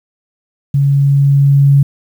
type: tone with level ramp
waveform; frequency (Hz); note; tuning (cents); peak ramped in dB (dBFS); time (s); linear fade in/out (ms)
sine; 140; C#3; +18; -8 to -4; 0.74-1.83; 5
effects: 7-bit